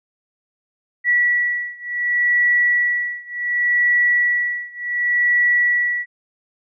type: beating tone pair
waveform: sine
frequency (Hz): 1943 / 1943.68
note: B6 / B6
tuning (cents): -29 / -28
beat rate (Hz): 0.68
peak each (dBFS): -18 / -19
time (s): 1.04-6.06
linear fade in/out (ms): 50
effects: none